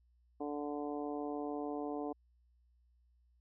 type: harmonic tone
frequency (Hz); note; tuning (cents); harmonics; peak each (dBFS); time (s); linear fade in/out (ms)
146.5; D3; -4; 2 / 3 / 4 / 5 / 6 / 7; -40 / -42 / -47 / -44 / -52 / -52; 0.4-2.13; 10
effects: added 60 Hz sine -67 dBFS peak until 3.4 s